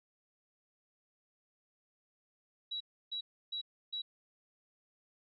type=tone bursts; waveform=sine; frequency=3896 Hz; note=B7; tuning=24 cents flat; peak=-36 dBFS; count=4; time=2.71-4.02 s; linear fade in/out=10 ms; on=95 ms; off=310 ms; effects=none